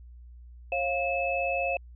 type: tone cluster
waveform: sine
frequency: 543 / 699 / 2602 Hz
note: C#5 / F5 / E7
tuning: -36 / +1 / -23 cents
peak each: -30 dBFS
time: 0.72-1.77 s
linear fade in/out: 2 ms
effects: added 60 Hz sine -45 dBFS peak until 1.95 s